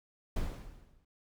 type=noise with exponential decay; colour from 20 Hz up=brown; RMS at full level=-30 dBFS; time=0.36-1.05 s; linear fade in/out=5 ms; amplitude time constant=150 ms; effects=none